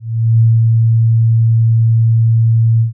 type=tone with ADSR envelope; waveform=sine; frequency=113.8 Hz; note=A#2; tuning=41 cents flat; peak=-5 dBFS; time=0-2.93 s; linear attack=400 ms; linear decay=210 ms; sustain=-2 dB; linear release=120 ms; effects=none